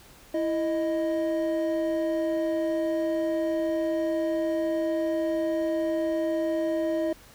triangle tone pair together, 330.1 / 623.1 Hz, E4 / D#5, +2 / +2 cents, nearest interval major seventh, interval 1100 cents, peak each -25 dBFS, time 0.34-7.13 s, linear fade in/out 5 ms, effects pink hiss -52 dBFS RMS until 7.34 s

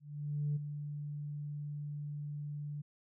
sine tone with ADSR envelope, 146.83 Hz, D3, in tune, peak -29 dBFS, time 0-2.82 s, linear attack 560 ms, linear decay 17 ms, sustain -9 dB, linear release 12 ms, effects tanh soft clip ceiling -27 dBFS

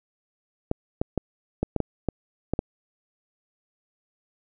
clicks, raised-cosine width 2 ms, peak -10 dBFS, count 9, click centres 0.714 / 1.015 / 1.177 / 1.63 / 1.763 / 1.803 / 2.087 / 2.536 / 2.591 s, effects none

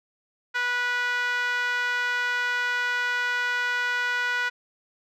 5% pulse tone with band-pass filter, 490 Hz, B4, 14 cents flat, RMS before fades -26 dBFS, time 0.54-4.5 s, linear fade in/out 20 ms, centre 1500 Hz, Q 3.1, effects none

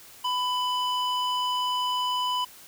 square tone with band-pass filter, 997 Hz, B5, 16 cents sharp, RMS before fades -27 dBFS, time 0.24-2.45 s, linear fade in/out 10 ms, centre 2100 Hz, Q 3.2, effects white hiss -49 dBFS RMS until 2.67 s

